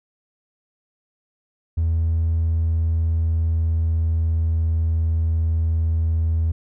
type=tone with pitch glide; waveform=triangle; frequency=81.9 to 81.33 Hz; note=E2 to E2; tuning=-11 to -23 cents; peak=-14 dBFS; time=1.77-6.52 s; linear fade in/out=10 ms; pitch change=-12 cents; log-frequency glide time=2.39-4.76 s; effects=tanh soft clip ceiling -13 dBFS